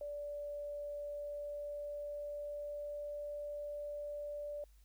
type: tone with pitch glide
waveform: sine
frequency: 582 to 585.4 Hz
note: D5 to D5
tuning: -16 to -6 cents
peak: -40 dBFS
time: 0.01-4.64 s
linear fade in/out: 2 ms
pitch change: +10 cents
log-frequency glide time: 0.93-3.24 s
effects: added 50 Hz sine -60 dBFS peak until 4.84 s + white hiss -74 dBFS RMS until 4.84 s